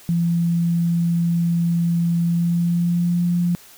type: tone with pitch glide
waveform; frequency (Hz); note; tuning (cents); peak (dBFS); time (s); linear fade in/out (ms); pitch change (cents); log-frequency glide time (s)
sine; 170 to 174.48; F3 to F3; -46 to -1; -16; 0.09-3.55; 0; +45; 2.22-3.25
effects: white hiss -46 dBFS RMS until 3.77 s